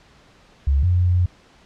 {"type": "tone pair in turn", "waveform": "sine", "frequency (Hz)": [69.3, 89.35], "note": ["C#2", "F2"], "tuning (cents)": [0, 40], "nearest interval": "major third", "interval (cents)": 440, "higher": "second", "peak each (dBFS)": -14, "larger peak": "neither", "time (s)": [[0.67, 0.83], [0.83, 1.26]], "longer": "second", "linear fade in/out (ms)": 5, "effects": ["pink hiss -52 dBFS RMS until 1.65 s", "low-pass 5000 Hz 12 dB/octave"]}